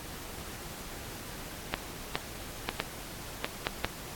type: clicks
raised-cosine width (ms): 0.3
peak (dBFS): -11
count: 7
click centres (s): 1.74 / 2.155 / 2.69 / 2.801 / 3.445 / 3.669 / 3.846
effects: pink hiss -43 dBFS RMS until 4.15 s + AAC 64 kbps